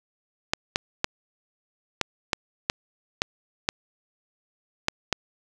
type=clicks; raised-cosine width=0.2 ms; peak=-4 dBFS; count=10; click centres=0.535 / 0.759 / 1.044 / 2.013 / 2.332 / 2.699 / 3.219 / 3.689 / 4.884 / 5.127 s; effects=none